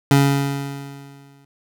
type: tone with exponential decay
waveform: 25% pulse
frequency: 139.6 Hz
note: C#3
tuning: 13 cents sharp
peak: -6 dBFS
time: 0.11-1.45 s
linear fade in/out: 2 ms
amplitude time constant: 290 ms
effects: none